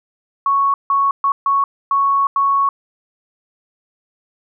sine tone bursts at uneven times, 1108.7 Hz, C#6, in tune, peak -12 dBFS, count 6, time 0.46-0.74 / 0.9-1.11 / 1.24-1.32 / 1.46-1.64 / 1.91-2.27 / 2.36-2.69 s, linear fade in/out 2 ms, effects none

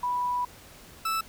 sine / 40% pulse tone pair in turn, 984 / 1316.3 Hz, B5 / E6, -7 / -3 cents, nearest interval perfect fourth, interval 504 cents, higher second, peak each -25 dBFS, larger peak neither, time 0.03-0.45 / 1.05-1.21 s, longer first, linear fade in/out 5 ms, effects pink hiss -50 dBFS RMS until 1.28 s

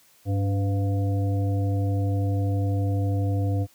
harmonic tone with a mistuned harmonic, 100 Hz, G2, 35 cents sharp, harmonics 1 / 3 / 5 / 7, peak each -21 / -31 / -35 / -38 dBFS, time 0.25-3.67 s, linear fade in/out 50 ms, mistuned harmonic 3, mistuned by -72 cents, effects white hiss -58 dBFS RMS until 3.74 s + high-pass 60 Hz 12 dB/octave

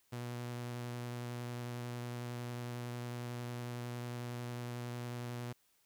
sawtooth tone with vibrato, 121.1 Hz, B2, 34 cents flat, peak -36 dBFS, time 0.12-5.53 s, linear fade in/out 10 ms, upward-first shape sine, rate 11 Hz, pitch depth 11 cents each way, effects white hiss -73 dBFS RMS until 5.85 s

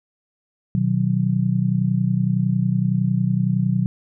sine chord, B major, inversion none, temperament just, 123.47 / 154.34 / 185.21 Hz, B2 / D#3 / F#3, 0 / -14 / +2 cents, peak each -21 / -23 / -20 dBFS, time 0.75-3.86 s, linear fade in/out 0 ms, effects none

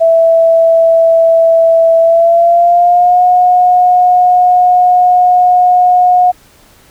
sine tone with pitch glide, 659.3 to 723.1 Hz, E5 to F#5, 0 to -40 cents, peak -4 dBFS, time 0-6.32 s, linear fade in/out 20 ms, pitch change +160 cents, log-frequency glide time 1.99-3.23 s, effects pink hiss -44 dBFS RMS until 6.9 s

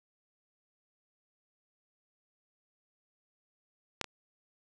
clicks, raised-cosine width 0.2 ms, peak -13 / -23 dBFS, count 2, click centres 4.013 / 4.043 s, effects none

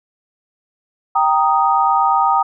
sine chord, Eb major, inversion first, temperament equal, 784 / 932.3 / 1244.5 Hz, G5 / Bb5 / Eb6, 0 / 0 / 0 cents, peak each -16 dBFS, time 1.15-2.43 s, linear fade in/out 10 ms, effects none

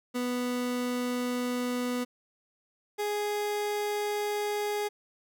30% pulse tone pair in turn, 246.9 / 415.2 Hz, B3 / G#4, 0 / 0 cents, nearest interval major sixth, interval 900 cents, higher second, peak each -26 dBFS, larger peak neither, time 0.14-2.05 / 2.98-4.89 s, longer neither, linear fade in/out 20 ms, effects none

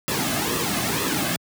pink noise with flanger, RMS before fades -24 dBFS, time 0.08-1.36 s, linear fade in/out 0 ms, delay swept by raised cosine 1.3 to 2.17 ms, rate 2.1 Hz, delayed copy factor -0.65, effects high-pass 100 Hz 12 dB/octave

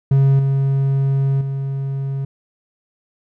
triangle tone with level steps, 136.6 Hz, C#3, 25 cents flat, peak -8 / -12 / -18 dBFS, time 0.11-2.25 s, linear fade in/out 5 ms, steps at 0.39 / 1.41 s, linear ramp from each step 2 ms, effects none

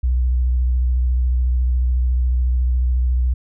sine tone with vibrato, 62.2 Hz, B1, 13 cents sharp, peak -13 dBFS, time 0.03-3.34 s, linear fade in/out 10 ms, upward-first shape sine, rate 14 Hz, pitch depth 42 cents each way, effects tanh soft clip ceiling -11 dBFS

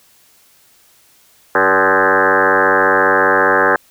sine tone with frequency modulation, 1046.5 Hz, C6, in tune, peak -9 dBFS, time 1.55-3.76 s, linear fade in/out 2 ms, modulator 94.8 Hz, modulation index 7.3, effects white hiss -51 dBFS RMS until 3.9 s

